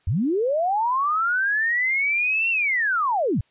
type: linear two-way sweep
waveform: sine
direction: up then down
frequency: 70.2 to 2749 to 70.2 Hz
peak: -19 dBFS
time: 0.07-3.41 s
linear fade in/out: 5 ms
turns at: 2.5 s
effects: white hiss -64 dBFS RMS until 3.5 s + resampled to 8000 Hz